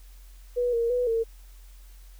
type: tone with pitch steps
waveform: sine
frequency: 488.5 / 465.8 / 493.4 / 455 Hz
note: B4 / A#4 / B4 / A#4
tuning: -19 / -1 / -2 / -42 cents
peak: -22 dBFS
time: 0.56-1.24 s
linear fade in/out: 20 ms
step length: 170 ms
effects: added 44 Hz sine -45 dBFS peak until 2.19 s + white hiss -59 dBFS RMS until 2.19 s